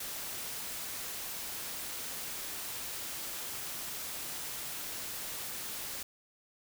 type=noise; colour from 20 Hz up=white; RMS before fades=-40 dBFS; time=0-6.03 s; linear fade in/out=5 ms; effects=none